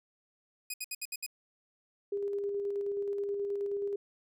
10% pulse tone bursts, 2489 Hz, D#7, in tune, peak -26 dBFS, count 6, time 0.7-1.264 s, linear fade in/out 5 ms, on 39 ms, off 66 ms
sine tone with tremolo, 403 Hz, G4, 48 cents sharp, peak -30 dBFS, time 2.12-3.96 s, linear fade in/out 5 ms, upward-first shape square, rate 9.4 Hz, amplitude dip 25%
effects none

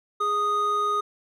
triangle tone pair together, 414.1 / 1241 Hz, G#4 / D#6, -5 / -5 cents, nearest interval octave + perfect fifth, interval 1900 cents, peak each -29 / -20 dBFS, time 0.2-1.01 s, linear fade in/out 10 ms, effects none

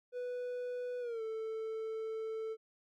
triangle tone with pitch glide, 493.9 to 442.6 Hz, B4 to A4, 0 to +10 cents, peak -35 dBFS, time 0.12-2.57 s, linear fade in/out 50 ms, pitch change -190 cents, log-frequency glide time 1-1.22 s, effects none

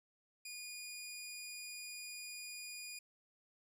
15% pulse tone, 2445 Hz, D#7, 31 cents flat, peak -39 dBFS, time 0.45-2.99 s, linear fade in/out 5 ms, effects none

